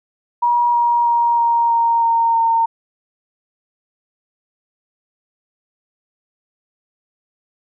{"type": "tone with pitch steps", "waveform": "sine", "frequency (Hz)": [957, 949.8, 942.7, 935.7, 928.7, 921.7, 914.8], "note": ["A#5", "A#5", "A#5", "A#5", "A#5", "A#5", "A#5"], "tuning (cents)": [45, 32, 19, 6, -7, -20, -33], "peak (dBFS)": -12, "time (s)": [0.42, 2.66], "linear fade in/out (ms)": 10, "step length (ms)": 320, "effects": []}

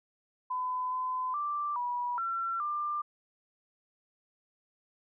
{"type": "tone with pitch steps", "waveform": "sine", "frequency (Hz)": [1009, 1017, 1176, 973, 1355, 1191], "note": ["B5", "C6", "D6", "B5", "E6", "D6"], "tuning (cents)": [37, -50, 2, -26, 47, 24], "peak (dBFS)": -30, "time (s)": [0.5, 3.02], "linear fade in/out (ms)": 10, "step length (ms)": 420, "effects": []}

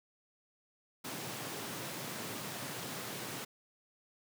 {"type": "high-pass noise", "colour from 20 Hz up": "pink", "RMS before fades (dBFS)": -42, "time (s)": [1.04, 3.45], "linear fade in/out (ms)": 10, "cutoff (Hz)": 110, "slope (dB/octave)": 48, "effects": []}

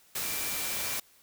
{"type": "tone in noise", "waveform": "sine", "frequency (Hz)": 2349, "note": "D7", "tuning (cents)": 0, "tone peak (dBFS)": -42, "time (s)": [0.23, 0.98], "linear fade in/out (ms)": 5, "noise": "white", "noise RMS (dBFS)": -33, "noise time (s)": [0.15, 1], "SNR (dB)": -12, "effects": ["white hiss -61 dBFS RMS until 1.22 s"]}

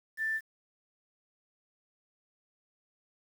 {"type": "tone with quantisation", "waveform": "sine", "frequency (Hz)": 1771, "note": "A6", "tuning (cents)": 11, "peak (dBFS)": -29, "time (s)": [0.17, 0.41], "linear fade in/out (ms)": 50, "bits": 9, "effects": []}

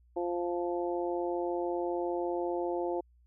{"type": "harmonic tone", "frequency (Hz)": 174.61, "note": "F3", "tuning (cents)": 0, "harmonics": [2, 3, 4, 5], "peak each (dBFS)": [-32, -36, -38, -40], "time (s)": [0.16, 3.01], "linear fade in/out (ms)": 10, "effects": ["added 60 Hz sine -60 dBFS peak until 3.26 s"]}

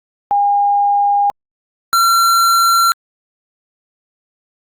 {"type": "tone pair in turn", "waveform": ["sine", "square"], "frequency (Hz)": [811, 1363.9], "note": ["G#5", "F6"], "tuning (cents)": [-41, -41], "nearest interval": "major sixth", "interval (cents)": 900, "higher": "second", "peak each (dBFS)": -10, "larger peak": "neither", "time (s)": [[0.31, 1.3], [1.93, 2.92]], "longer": "neither", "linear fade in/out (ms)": 0, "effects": ["Opus 48 kbps"]}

